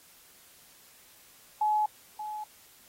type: tone with echo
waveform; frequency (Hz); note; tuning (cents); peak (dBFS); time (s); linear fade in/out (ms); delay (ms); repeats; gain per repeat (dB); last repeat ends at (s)
sine; 850; G#5; +40; -23; 1.61-1.86; 5; 580; 1; -11; 2.44
effects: white hiss -57 dBFS RMS until 2.88 s + AAC 48 kbps